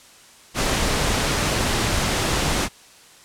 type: noise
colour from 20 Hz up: pink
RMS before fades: -21 dBFS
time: 0.54-2.69 s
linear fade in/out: 50 ms
effects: white hiss -48 dBFS RMS until 3.24 s + low-pass 9000 Hz 12 dB/octave